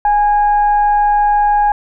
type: tone with frequency modulation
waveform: sine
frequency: 829 Hz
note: G#5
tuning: 3 cents flat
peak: -9 dBFS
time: 0.05-1.72 s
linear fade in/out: 2 ms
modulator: 806 Hz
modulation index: 0.31
effects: none